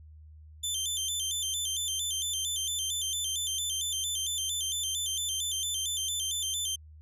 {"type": "tone with vibrato", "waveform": "20% pulse", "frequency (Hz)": 3322, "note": "G#7", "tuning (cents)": 0, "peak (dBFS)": -24, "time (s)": [0.63, 6.76], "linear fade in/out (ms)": 10, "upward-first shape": "square", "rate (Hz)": 4.4, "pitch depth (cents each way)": 100, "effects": ["added 77 Hz sine -48 dBFS peak until 7.01 s"]}